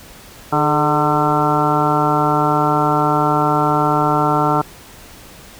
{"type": "harmonic tone with a mistuned harmonic", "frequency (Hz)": 150, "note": "D3", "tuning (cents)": 37, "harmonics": [1, 2, 3, 4, 5, 6, 7, 8, 9], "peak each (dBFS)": [-21, -21, -23, -25, -20, -20, -24, -25, -20], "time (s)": [0.52, 4.62], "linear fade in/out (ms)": 10, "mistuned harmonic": 3, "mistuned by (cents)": -73, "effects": ["pink hiss -40 dBFS RMS until 5.59 s"]}